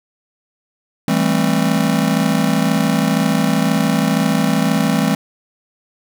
square chord, A minor seventh, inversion second, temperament just, 165 / 198 / 220 / 264 Hz, E3 / G3 / A3 / C4, +2 / +18 / 0 / +16 cents, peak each -20 dBFS, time 1.08-5.15 s, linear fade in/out 2 ms, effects none

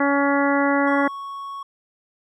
harmonic tone, 281.3 Hz, C#4, 26 cents sharp, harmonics 1 / 2 / 3 / 4 / 5 / 6 / 7, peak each -20 / -23 / -25 / -26 / -27 / -28 / -28 dBFS, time 0-1.08 s, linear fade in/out 5 ms
triangle tone, 1108.7 Hz, C#6, in tune, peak -28 dBFS, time 0.87-1.63 s, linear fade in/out 5 ms
effects none

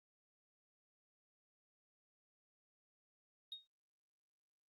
sine tone with exponential decay, 3729 Hz, A#7, in tune, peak -40 dBFS, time 3.52-3.67 s, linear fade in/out 1 ms, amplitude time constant 32 ms, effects tanh soft clip ceiling -39 dBFS + Opus 24 kbps

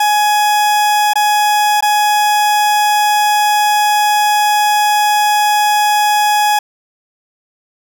40% pulse tone with dropouts, 838 Hz, G#5, 15 cents sharp, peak -9 dBFS, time 0-6.59 s, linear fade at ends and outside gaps 5 ms, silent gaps 1.135-1.155 / 1.808-1.824 s, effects none

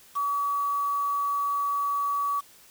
sine tone with quantisation, 1139 Hz, C#6, 47 cents sharp, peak -24 dBFS, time 0.15-2.41 s, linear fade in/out 20 ms, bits 7, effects white hiss -54 dBFS RMS until 2.7 s

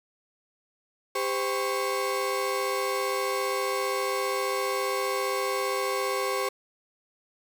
35% pulse tone cluster, 397.3 / 515 / 1105 Hz, G4 / C5 / C#6, +23 / -28 / -6 cents, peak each -29 dBFS, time 1.15-6.49 s, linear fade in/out 5 ms, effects none

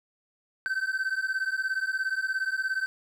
triangle beating tone pair, 1532 / 1549 Hz, G6 / G6, -40 / -21 cents, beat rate 17 Hz, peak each -28 dBFS, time 0.66-2.86 s, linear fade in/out 0 ms, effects none

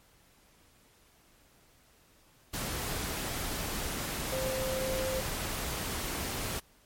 sine tone in noise, 523.3 Hz, C5, in tune, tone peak -32 dBFS, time 4.32-5.21 s, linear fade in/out 10 ms, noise pink, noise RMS -35 dBFS, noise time 2.53-6.6 s, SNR 0 dB, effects pink hiss -63 dBFS RMS until 6.85 s + MP3 64 kbps

